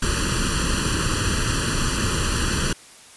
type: noise with comb filter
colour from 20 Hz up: pink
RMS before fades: -22 dBFS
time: 0.02-2.73 s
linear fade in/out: 5 ms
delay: 0.68 ms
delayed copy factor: +0.95
effects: white hiss -46 dBFS RMS until 3.16 s + resampled to 24000 Hz